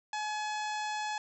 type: harmonic tone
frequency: 849 Hz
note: G#5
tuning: 38 cents sharp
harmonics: 1 / 2 / 3 / 4 / 5 / 6 / 7 / 8 / 9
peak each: -34 / -40 / -44 / -46 / -48 / -50 / -51 / -52 / -53 dBFS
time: 0.13-1.18 s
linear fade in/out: 2 ms
effects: none